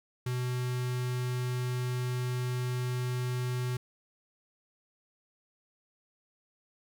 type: tone with notch filter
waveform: square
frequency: 125 Hz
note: B2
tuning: 21 cents sharp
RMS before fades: -32 dBFS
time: 0.26-3.77 s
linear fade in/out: 5 ms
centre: 670 Hz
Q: 1.7
effects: 11-bit